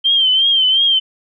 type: tone with vibrato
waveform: sine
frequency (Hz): 3136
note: G7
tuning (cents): 0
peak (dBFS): -10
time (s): 0.04-1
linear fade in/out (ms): 20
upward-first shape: triangle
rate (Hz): 2.8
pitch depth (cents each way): 82
effects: none